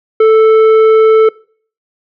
triangle tone with tanh clipping, 440 Hz, A4, in tune, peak -5 dBFS, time 0.2-1.29 s, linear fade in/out 5 ms, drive 13 dB, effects noise-tail reverb RT60 0.5 s tail -24 dB re dry

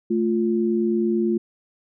sine tone pair together, 220.1 / 349.2 Hz, A3 / F4, +1 / 0 cents, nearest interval minor sixth, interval 799 cents, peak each -21 dBFS, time 0.1-1.38 s, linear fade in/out 10 ms, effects none

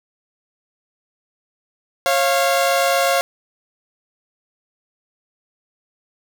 sawtooth tone pair together, 546 / 694.5 Hz, C#5 / F5, -26 / -10 cents, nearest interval major third, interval 416 cents, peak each -14 dBFS, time 2.06-3.21 s, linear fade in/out 0 ms, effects 7-bit

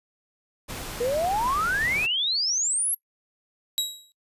pink noise, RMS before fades -35 dBFS, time 0.68-2.07 s, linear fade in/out 20 ms
sine exponential sweep, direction up, 462.9 to 11630 Hz, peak -22 dBFS, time 1-2.95 s, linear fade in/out 10 ms
sawtooth tone with exponential decay, 3850 Hz, B7, 45 cents flat, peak -17 dBFS, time 3.78-4.12 s, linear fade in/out 0 ms, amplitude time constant 72 ms
effects noise-tail reverb RT60 0.1 s tail -23 dB re dry + resampled to 32000 Hz

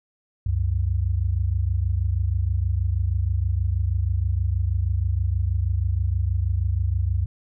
sine tone pair together, 68 / 94.29 Hz, C#2 / F#2, -33 / +33 cents, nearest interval tritone, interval 566 cents, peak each -23 / -22 dBFS, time 0.46-7.26 s, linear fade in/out 5 ms, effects none

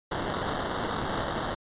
blue noise with sample-and-hold, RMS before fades -31 dBFS, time 0.11-1.55 s, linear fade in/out 10 ms, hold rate 2450 Hz, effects resampled to 8000 Hz

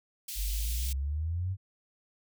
white high-pass noise, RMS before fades -39 dBFS, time 0.28-0.93 s, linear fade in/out 5 ms, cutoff 2600 Hz, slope 24 dB/octave
sine exponential sweep, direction up, 45.65 to 97.9 Hz, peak -29 dBFS, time 0.35-1.57 s, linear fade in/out 50 ms
effects none

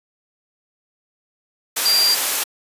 sine tone in noise, 4743 Hz, D8, 16 cents sharp, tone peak -14 dBFS, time 1.85-2.15 s, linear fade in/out 10 ms, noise white, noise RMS -20 dBFS, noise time 1.76-2.44 s, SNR +3 dB, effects high-pass 400 Hz 12 dB/octave + resampled to 32000 Hz

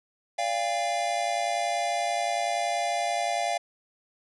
square tone cluster, 582 / 692 / 803 Hz, D5 / F5 / G5, -16 / -16 / +41 cents, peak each -35 / -28 / -32 dBFS, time 0.38-3.58 s, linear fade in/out 10 ms, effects resampled to 24000 Hz

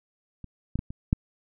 clicks, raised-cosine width 5 ms, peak -27 / -15 / -17 / -24 / -8 dBFS, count 5, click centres 0.443 / 0.756 / 0.791 / 0.905 / 1.129 s, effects none

